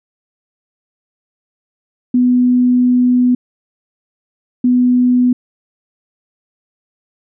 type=tone bursts at uneven times; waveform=sine; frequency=248.3 Hz; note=B3; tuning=9 cents sharp; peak=-8 dBFS; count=2; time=2.14-3.35 / 4.64-5.33 s; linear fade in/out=5 ms; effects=none